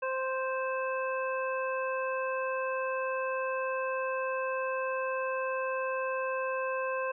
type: harmonic tone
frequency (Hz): 523.3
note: C5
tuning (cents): 0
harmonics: 1 / 2 / 3 / 5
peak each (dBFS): -32 / -35 / -38 / -41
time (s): 0.02-7.12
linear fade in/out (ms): 10
effects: none